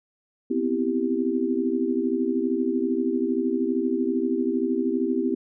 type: chord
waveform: sine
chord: C major seventh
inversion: third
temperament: equal with one note detuned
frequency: 248.8 / 261.6 / 329.6 / 392 Hz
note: B3 / C4 / E4 / G4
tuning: +13 / 0 / 0 / 0 cents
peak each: -27 dBFS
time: 0.5-5.35 s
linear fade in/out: 10 ms
effects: none